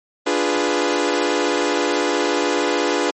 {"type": "chord", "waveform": "sawtooth", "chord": "D diminished seventh", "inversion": "none", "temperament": "equal", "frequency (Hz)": [293.7, 349.2, 415.3, 493.9], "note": ["D4", "F4", "Ab4", "Cb5"], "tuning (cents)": [0, 0, 0, 0], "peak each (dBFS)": -19, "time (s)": [0.26, 3.11], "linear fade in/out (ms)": 10, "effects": ["MP3 32 kbps"]}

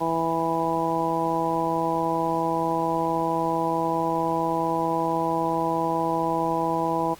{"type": "harmonic tone", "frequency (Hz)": 164.5, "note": "E3", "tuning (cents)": -3, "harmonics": [1, 2, 3, 4, 5, 6], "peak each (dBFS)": [-33, -28, -30, -30, -28, -27], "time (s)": [0, 7.15], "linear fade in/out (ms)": 20, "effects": ["pink hiss -48 dBFS RMS until 7.19 s", "Opus 48 kbps"]}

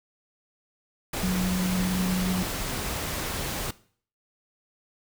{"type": "tone in noise", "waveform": "sine", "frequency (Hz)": 183.9, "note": "F#3", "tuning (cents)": -10, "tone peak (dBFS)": -23, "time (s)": [1.23, 2.43], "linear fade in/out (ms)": 5, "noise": "pink", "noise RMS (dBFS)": -31, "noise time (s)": [1.13, 3.71], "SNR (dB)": 5, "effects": ["noise-tail reverb RT60 0.5 s tail -19 dB re dry"]}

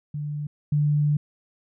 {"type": "tone pair in turn", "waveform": "sine", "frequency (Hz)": [147.8, 147.8], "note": ["D3", "D3"], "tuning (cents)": [11, 11], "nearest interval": "unison", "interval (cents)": 0, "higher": "neither", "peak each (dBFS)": [-27, -18], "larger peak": "second", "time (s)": [[0.14, 0.47], [0.72, 1.17]], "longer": "second", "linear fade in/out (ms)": 5, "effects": []}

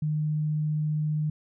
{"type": "tone", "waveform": "sine", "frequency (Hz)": 152.5, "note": "D#3", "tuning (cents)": -34, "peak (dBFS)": -24, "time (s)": [0.02, 1.3], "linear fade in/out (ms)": 5, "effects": []}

